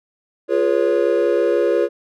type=chord; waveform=triangle; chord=C# dominant seventh; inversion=first; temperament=equal with one note detuned; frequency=349.2 / 415.3 / 484.6 / 554.4 Hz; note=E#4 / G#4 / B4 / C#5; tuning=0 / 0 / -33 / 0 cents; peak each=-18 dBFS; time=0.48-1.89 s; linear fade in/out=50 ms; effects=none